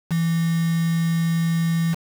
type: tone with quantisation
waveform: sine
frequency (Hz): 166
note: E3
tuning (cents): +12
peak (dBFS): -18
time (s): 0.1-1.95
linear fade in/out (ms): 20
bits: 5
effects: none